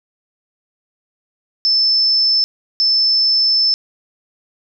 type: tone bursts at uneven times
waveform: sine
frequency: 5274 Hz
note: E8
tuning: in tune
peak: -11 dBFS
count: 2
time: 1.65-2.44 / 2.8-3.74 s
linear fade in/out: 0 ms
effects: none